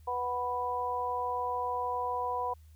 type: harmonic tone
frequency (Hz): 246.9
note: B3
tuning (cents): 0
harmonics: 2 / 3 / 4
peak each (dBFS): -37 / -36 / -32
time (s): 0.07-2.54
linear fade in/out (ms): 10
effects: added 77 Hz sine -52 dBFS peak until 2.75 s + white hiss -70 dBFS RMS until 2.75 s